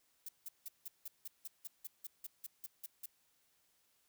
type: noise bursts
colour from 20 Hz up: violet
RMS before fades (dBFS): -45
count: 15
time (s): 0.26-3.06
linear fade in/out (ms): 5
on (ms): 28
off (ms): 170
effects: white hiss -75 dBFS RMS until 4.08 s